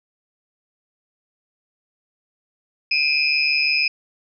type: tone cluster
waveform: sine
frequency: 2412 / 2558 / 5070 Hz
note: D7 / D#7 / D#8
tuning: +46 / +47 / +32 cents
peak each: -21 dBFS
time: 2.91-3.88 s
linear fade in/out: 5 ms
effects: none